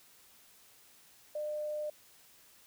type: tone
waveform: sine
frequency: 602 Hz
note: D5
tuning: 43 cents sharp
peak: -34 dBFS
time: 1.35-1.9 s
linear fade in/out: 5 ms
effects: white hiss -61 dBFS RMS until 2.66 s